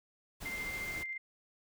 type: noise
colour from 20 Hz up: pink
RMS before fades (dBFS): -45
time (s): 0.4-1.04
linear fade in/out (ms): 20
type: tone with tremolo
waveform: sine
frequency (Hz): 2093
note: C7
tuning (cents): 0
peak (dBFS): -36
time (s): 0.45-1.18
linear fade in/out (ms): 10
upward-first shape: square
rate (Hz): 14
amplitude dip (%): 30
effects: none